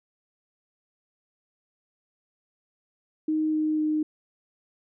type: tone with pitch steps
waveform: sine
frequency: 311.1 / 309.1 / 307.2 Hz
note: D#4 / D#4 / D#4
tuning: 0 / -11 / -22 cents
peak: -22 dBFS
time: 3.28-4.03 s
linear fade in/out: 5 ms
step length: 250 ms
effects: none